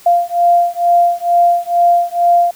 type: beating tone pair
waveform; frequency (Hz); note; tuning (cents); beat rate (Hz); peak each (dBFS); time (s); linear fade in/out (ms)
sine; 694 / 696.2; F5 / F5; -11 / -6; 2.2; -12; 0.06-2.51; 5
effects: white hiss -42 dBFS RMS until 2.55 s